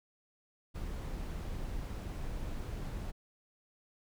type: noise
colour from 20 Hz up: brown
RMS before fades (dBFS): -39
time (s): 0.74-3.12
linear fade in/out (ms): 20
effects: none